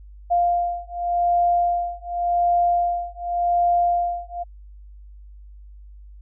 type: beating tone pair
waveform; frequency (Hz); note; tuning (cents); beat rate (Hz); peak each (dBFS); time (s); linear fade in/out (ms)
sine; 698.5 / 699.38; F5 / F5; 0 / +2; 0.88; -21 / -21; 0.3-4.44; 20
effects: added 50 Hz sine -40 dBFS peak until 6.21 s